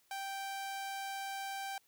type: tone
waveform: sawtooth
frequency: 783 Hz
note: G5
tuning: 2 cents flat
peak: -35 dBFS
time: 0.11-1.78 s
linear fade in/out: 2 ms
effects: white hiss -71 dBFS RMS until 1.87 s